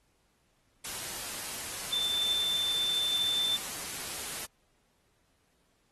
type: tone in noise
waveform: sine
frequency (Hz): 3547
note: A7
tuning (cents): +13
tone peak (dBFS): -27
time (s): 1.92-3.57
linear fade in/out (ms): 10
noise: white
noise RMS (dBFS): -38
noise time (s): 0.84-4.46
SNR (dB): +8
effects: pink hiss -72 dBFS RMS until 5.91 s + AAC 32 kbps